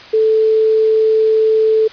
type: tone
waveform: sine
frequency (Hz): 438.8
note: A4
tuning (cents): -5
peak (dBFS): -9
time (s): 0.13-1.88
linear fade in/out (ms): 10
effects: white hiss -36 dBFS RMS until 1.92 s + resampled to 11025 Hz